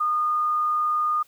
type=tone; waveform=sine; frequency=1223 Hz; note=D#6; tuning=30 cents flat; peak=-20 dBFS; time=0-1.23 s; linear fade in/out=10 ms; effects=white hiss -59 dBFS RMS until 1.27 s